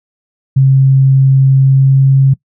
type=tone with pitch glide; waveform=sine; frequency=134.4 to 135.26 Hz; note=C3 to C#3; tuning=+47 to -42 cents; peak=-4 dBFS; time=0.56-2.34 s; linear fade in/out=10 ms; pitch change=+11 cents; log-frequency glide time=1.59-2.08 s; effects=noise-tail reverb RT60 0.1 s tail -21 dB re dry